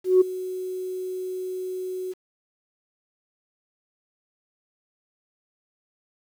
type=tone with ADSR envelope; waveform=sine; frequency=370 Hz; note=F#4; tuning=in tune; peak=-10 dBFS; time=0.04-2.14 s; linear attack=170 ms; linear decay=12 ms; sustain=-18 dB; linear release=27 ms; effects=tanh soft clip ceiling -8 dBFS + 8-bit